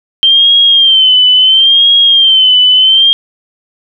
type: tone with vibrato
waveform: sine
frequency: 3136 Hz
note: G7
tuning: in tune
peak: -3 dBFS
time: 0.23-3.13 s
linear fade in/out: 0 ms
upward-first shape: sine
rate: 0.73 Hz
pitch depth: 79 cents each way
effects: none